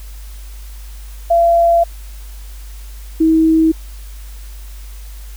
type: tone pair in turn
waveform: sine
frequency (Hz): 680 / 320.9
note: F5 / E4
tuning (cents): -46 / -46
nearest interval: octave + minor second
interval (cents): 1300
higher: first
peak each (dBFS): -8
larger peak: neither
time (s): 1.3-1.84 / 3.2-3.72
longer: first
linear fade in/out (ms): 10
effects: added 50 Hz sine -29 dBFS peak until 5.36 s + white hiss -43 dBFS RMS until 5.36 s